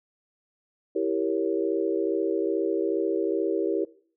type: chord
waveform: sine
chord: E diminished seventh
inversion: none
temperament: equal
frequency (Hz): 329.6 / 392 / 466.2 / 554.4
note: E4 / G4 / Bb4 / Db5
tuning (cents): 0 / 0 / 0 / 0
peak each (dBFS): -28 / -27 / -29 / -33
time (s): 0.95-3.85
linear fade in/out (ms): 10
effects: noise-tail reverb RT60 0.5 s tail -20 dB re dry